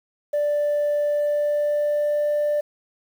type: tone with pitch glide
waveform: sine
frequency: 587.3 to 591.4 Hz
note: D5 to D5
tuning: 0 to +12 cents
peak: -17 dBFS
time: 0.33-2.61 s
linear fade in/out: 10 ms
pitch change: +12 cents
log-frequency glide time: 1.01-2.31 s
effects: tanh soft clip ceiling -17 dBFS + 8-bit